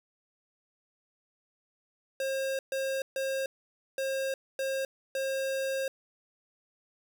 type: tone bursts at uneven times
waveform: square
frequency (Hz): 536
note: C5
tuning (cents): +42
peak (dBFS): -30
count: 6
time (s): 2.2-2.59 / 2.72-3.02 / 3.16-3.46 / 3.98-4.34 / 4.59-4.85 / 5.15-5.88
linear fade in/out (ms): 2
effects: none